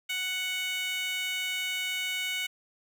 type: tone with high-pass filter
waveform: 15% pulse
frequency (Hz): 741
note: F#5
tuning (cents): +2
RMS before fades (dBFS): -32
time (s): 0.09-2.47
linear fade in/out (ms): 10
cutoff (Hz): 2500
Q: 2.1
effects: none